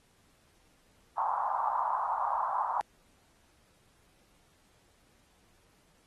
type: band-pass noise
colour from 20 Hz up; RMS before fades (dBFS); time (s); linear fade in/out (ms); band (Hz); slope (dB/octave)
pink; -31; 1.18-2.81; 0; 810 to 1100; 48
effects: pink hiss -67 dBFS RMS until 6.06 s + AAC 32 kbps